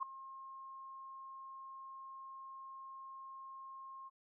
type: tone with ADSR envelope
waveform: sine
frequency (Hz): 1070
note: C6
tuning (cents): +38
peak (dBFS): -32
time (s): 0-4.1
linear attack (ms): 27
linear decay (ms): 4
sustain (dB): -16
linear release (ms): 27
effects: none